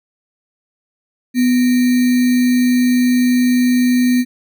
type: tone with sample-and-hold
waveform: sine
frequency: 248.3 Hz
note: B3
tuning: 9 cents sharp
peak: -10 dBFS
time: 1.34-4.25 s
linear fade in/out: 50 ms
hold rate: 2100 Hz
effects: none